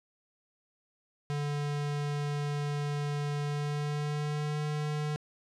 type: tone with pitch glide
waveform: square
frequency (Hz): 145.7 to 149.88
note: D3 to D3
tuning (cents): -13 to +36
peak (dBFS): -31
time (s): 1.3-5.16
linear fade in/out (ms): 0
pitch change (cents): +49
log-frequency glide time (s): 3.42-4.63
effects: low-pass 7000 Hz 12 dB/octave